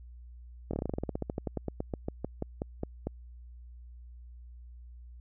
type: slowing click train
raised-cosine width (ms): 2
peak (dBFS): -19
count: 26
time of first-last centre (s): 0.71-3.07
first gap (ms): 24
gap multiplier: 1.1
effects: added 60 Hz sine -46 dBFS peak until 5.2 s